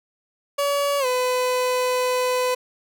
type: tone with pitch glide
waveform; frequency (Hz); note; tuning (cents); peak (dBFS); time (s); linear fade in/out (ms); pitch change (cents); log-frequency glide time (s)
30% pulse; 568 to 503.1; C#5 to B4; +42 to +32; -17; 0.58-2.55; 10; -210; 0.99-1.06
effects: none